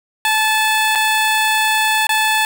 15% pulse tone with dropouts, 870 Hz, A5, 20 cents flat, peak -7 dBFS, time 0.25-2.45 s, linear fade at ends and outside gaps 1 ms, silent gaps 0.952-0.956 / 2.069-2.092 s, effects 7-bit

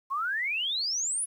sine exponential sweep, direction up, 1046.5 to 10570 Hz, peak -27 dBFS, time 0.1-1.26 s, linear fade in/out 20 ms, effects 10-bit

